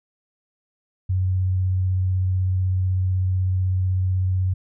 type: tone with vibrato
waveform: sine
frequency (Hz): 92.9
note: F#2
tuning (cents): +7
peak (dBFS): -18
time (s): 1.09-4.54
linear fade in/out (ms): 10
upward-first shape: sine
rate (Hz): 16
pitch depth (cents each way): 12
effects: none